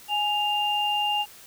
sine tone pair together, 832.4 / 2800 Hz, G#5 / F7, +4 / +4 cents, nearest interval octave + major sixth, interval 2100 cents, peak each -25 dBFS, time 0.08-1.26 s, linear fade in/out 50 ms, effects white hiss -48 dBFS RMS until 1.46 s

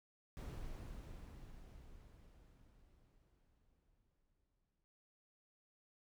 brown noise with exponential decay, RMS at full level -45 dBFS, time 0.37-4.84 s, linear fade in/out 0 ms, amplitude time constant 970 ms, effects none

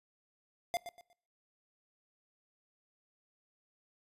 square tone with echo, 698.5 Hz, F5, in tune, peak -31 dBFS, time 0.74-0.77 s, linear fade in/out 0 ms, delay 120 ms, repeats 3, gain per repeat -11 dB, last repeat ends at 1.13 s, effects noise-tail reverb RT60 0.6 s tail -24 dB re dry + resampled to 32000 Hz

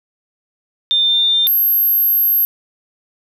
sine tone pair in turn, 3599 / 12547 Hz, A7 / G9, +38 / 0 cents, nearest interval octave + minor seventh, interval 2162 cents, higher second, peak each -11 dBFS, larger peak neither, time 0.91-1.47 / 1.47-2.45 s, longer second, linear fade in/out 0 ms, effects 8-bit

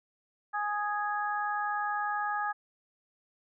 harmonic tone, 415.3 Hz, G#4, in tune, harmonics 2 / 3 / 4, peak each -32 / -34 / -35 dBFS, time 0.53-2.53 s, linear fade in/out 20 ms, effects none

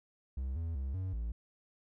triangle tone with pitch steps, 65.7 / 82.6 / 67 / 93.6 / 56.6 Hz, C2 / E2 / C2 / F#2 / A1, +8 / +4 / +42 / +20 / +50 cents, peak -32 dBFS, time 0.37-1.32 s, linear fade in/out 5 ms, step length 190 ms, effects none

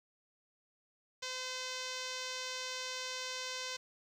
5% pulse tone with low-pass filter, 512 Hz, C5, 38 cents flat, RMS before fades -41 dBFS, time 1.22-3.77 s, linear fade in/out 10 ms, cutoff 6400 Hz, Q 1.3, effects 10-bit

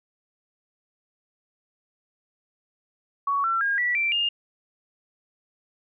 sine tone with pitch steps, 1121 / 1348.6 / 1622.4 / 1951.8 / 2348 / 2825 Hz, C#6 / E6 / G#6 / B6 / D7 / F7, +19 / +39 / -41 / -21 / -1 / +19 cents, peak -21 dBFS, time 3.27-4.29 s, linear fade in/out 5 ms, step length 170 ms, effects none

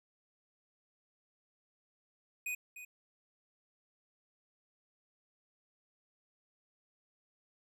square tone with echo, 2489 Hz, D#7, in tune, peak -36 dBFS, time 2.46-2.55 s, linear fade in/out 5 ms, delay 300 ms, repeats 1, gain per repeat -11 dB, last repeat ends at 2.85 s, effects none

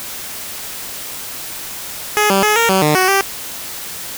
10% pulse tone with pitch steps, 420.3 / 194.8 / 423.4 / 462.3 / 190.4 / 151.1 / 372.4 / 391.2 Hz, G#4 / G3 / G#4 / A#4 / F#3 / D3 / F#4 / G4, +21 / -11 / +33 / -14 / +50 / +50 / +11 / -4 cents, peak -3 dBFS, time 2.17-3.21 s, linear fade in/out 0 ms, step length 130 ms, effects white hiss -28 dBFS RMS until 4.17 s

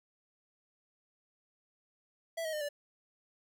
square tone with pitch steps, 660 / 632.7 / 606.6 / 581.6 Hz, E5 / D#5 / D#5 / D5, +2 / +29 / -44 / -17 cents, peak -35 dBFS, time 2.37-2.69 s, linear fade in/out 10 ms, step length 80 ms, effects none

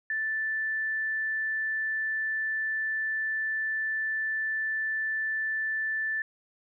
sine tone, 1760 Hz, A6, in tune, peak -27 dBFS, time 0.1-6.22 s, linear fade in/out 2 ms, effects none

